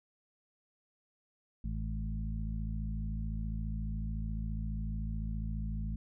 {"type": "harmonic tone with a mistuned harmonic", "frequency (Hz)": 54.2, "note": "A1", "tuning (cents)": -25, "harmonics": [1, 2, 3, 4], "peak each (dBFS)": [-35, -42, -42, -43], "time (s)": [1.64, 5.96], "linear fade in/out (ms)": 5, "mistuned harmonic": 1, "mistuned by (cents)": -35, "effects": []}